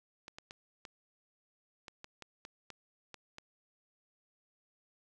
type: clicks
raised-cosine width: 0.2 ms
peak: -29 dBFS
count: 11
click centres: 0.281 / 0.385 / 0.509 / 0.852 / 1.882 / 2.044 / 2.223 / 2.451 / 2.703 / 3.143 / 3.384 s
effects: none